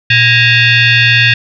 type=tone with frequency modulation; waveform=sine; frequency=118.5 Hz; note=A#2; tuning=29 cents sharp; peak=-5 dBFS; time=0.1-1.34 s; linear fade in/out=5 ms; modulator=879 Hz; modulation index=3.8; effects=none